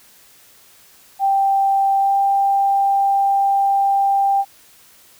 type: tone with pitch glide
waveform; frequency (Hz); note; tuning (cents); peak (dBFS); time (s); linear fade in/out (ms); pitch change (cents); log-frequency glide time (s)
sine; 785 to 790.9; G5 to G5; +2 to +15; -13; 1.19-4.45; 50; +13; 1.99-2.15
effects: white hiss -49 dBFS RMS until 5.19 s